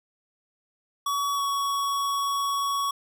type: tone with pitch glide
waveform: square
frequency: 1131 to 1119.3 Hz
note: C#6 to C#6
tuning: +34 to +16 cents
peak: -25 dBFS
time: 1.06-2.91 s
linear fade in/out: 5 ms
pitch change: -18 cents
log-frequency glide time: 1.34-1.41 s
effects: none